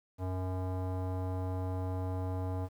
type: tone with low-pass filter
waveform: square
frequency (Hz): 92.5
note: F#2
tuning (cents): 0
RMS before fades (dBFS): -35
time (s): 0.18-2.69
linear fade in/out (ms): 50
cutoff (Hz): 840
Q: 1.9
effects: 10-bit